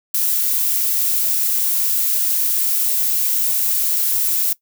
violet noise, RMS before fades -18 dBFS, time 0.14-4.53 s, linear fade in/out 5 ms, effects noise-tail reverb RT60 0.1 s tail -19 dB re dry

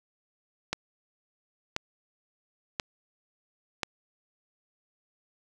click train, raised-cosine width 0.2 ms, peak -11 dBFS, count 4, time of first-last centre 0.73-3.832 s, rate 0.967 Hz, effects none

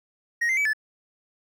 triangle tone with pitch steps, 1878 / 2080 / 2290 / 1737 Hz, A#6 / C7 / D7 / A6, +12 / -11 / -44 / -23 cents, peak -19 dBFS, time 0.41-0.734 s, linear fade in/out 10 ms, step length 81 ms, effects none

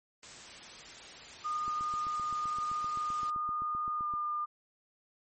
white noise, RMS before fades -48 dBFS, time 0.23-3.3 s, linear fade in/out 2 ms
sine tone with pitch glide, 1222 to 1204.5 Hz, D#6 to D6, -32 to +43 cents, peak -31 dBFS, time 1.44-4.46 s, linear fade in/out 20 ms, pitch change -25 cents, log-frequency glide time 3.97-4.04 s
click train, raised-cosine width 3 ms, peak -36 dBFS, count 20, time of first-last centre 1.68-4.138 s, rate 7.73 Hz
effects MP3 32 kbps

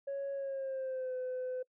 sine tone with pitch glide, 554.4 to 508.4 Hz, C#5 to C5, 0 to -50 cents, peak -33 dBFS, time 0.07-1.63 s, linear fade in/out 10 ms, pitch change -150 cents, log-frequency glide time 0.33-1.15 s, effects noise-tail reverb RT60 0.1 s tail -25 dB re dry + tanh soft clip ceiling -33 dBFS

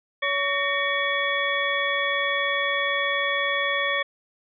harmonic tone with a mistuned harmonic, 564 Hz, C#5, 30 cents sharp, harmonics 1 / 2 / 3 / 4 / 6, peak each -29 / -29 / -26 / -28 / -30 dBFS, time 0.22-4.03 s, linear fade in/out 10 ms, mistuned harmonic 3, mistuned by +140 cents, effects none

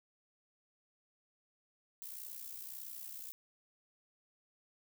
violet noise with amplitude modulation, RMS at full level -44 dBFS, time 2.02-3.32 s, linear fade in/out 0 ms, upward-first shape sine, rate 61.7 Hz, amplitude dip 65%, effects none

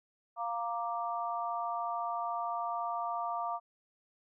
sine chord, Bb major, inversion second, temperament equal, 698.5 / 932.3 / 1174.7 Hz, F5 / Bb5 / D6, 0 / 0 / 0 cents, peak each -36 / -38 / -37 dBFS, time 0.36-3.6 s, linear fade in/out 50 ms, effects none

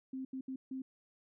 sine tone bursts at uneven times, 262.8 Hz, C4, 8 cents sharp, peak -38 dBFS, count 4, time 0.13-0.25 / 0.33-0.41 / 0.48-0.56 / 0.71-0.82 s, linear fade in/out 5 ms, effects none

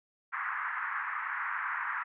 white band-pass noise, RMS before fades -35 dBFS, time 0.32-2.04 s, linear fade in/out 20 ms, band 970 to 1900 Hz, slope 48 dB/octave, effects none

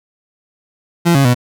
30% pulse tone with pitch steps, 170.9 / 138 / 123.1 Hz, F3 / C#3 / B2, -37 / -7 / -5 cents, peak -6 dBFS, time 1.05-1.347 s, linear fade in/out 20 ms, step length 99 ms, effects none

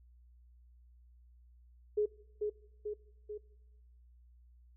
sine tone with echo, 420 Hz, G#4, 19 cents sharp, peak -27 dBFS, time 1.97-2.06 s, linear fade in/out 10 ms, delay 440 ms, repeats 3, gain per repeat -4 dB, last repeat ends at 3.38 s, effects noise-tail reverb RT60 1.0 s tail -21 dB re dry + added 60 Hz sine -58 dBFS peak until 4.76 s

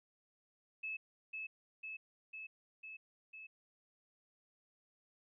sine tone with echo, 2600 Hz, E7, 24 cents flat, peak -39 dBFS, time 0.83-0.97 s, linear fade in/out 10 ms, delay 500 ms, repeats 5, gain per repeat -2 dB, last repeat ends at 3.47 s, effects none

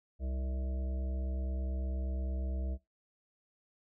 harmonic tone, 64.9 Hz, C2, 13 cents flat, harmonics 1 / 3 / 5 / 7 / 9 / 10, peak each -33 / -47 / -50 / -53 / -53 / -52 dBFS, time 0.19-2.78 s, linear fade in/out 50 ms, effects noise-tail reverb RT60 0.2 s tail -19 dB re dry

